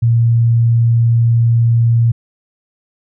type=tone; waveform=sine; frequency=116.54 Hz; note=A#2; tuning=in tune; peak=-8 dBFS; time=0.02-2.12 s; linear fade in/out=10 ms; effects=none